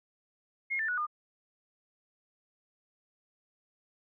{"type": "tone with pitch steps", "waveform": "sine", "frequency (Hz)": [2148, 1775.2, 1467.1, 1212.5], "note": ["C7", "A6", "F#6", "D#6"], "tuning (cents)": [45, 15, -15, -45], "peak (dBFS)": -29, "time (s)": [0.7, 1.068], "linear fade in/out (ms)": 20, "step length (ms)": 92, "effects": []}